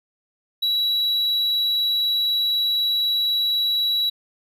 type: tone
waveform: triangle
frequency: 3908 Hz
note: B7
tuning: 19 cents flat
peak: -17 dBFS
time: 0.62-4.1 s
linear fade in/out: 10 ms
effects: none

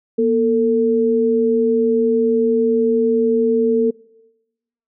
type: tone pair together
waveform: sine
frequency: 237.8 / 448.9 Hz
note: A#3 / A4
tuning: +35 / +35 cents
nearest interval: major seventh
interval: 1100 cents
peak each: -18 / -14 dBFS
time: 0.18-3.91 s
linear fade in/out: 10 ms
effects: noise-tail reverb RT60 1.0 s tail -24 dB re dry

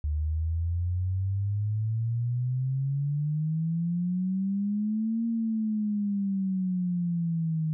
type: exponential two-way sweep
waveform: sine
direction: up then down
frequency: 73.7 to 231.4 to 155.7 Hz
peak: -25 dBFS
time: 0.04-7.73 s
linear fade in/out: 0 ms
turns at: 5.26 s
effects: none

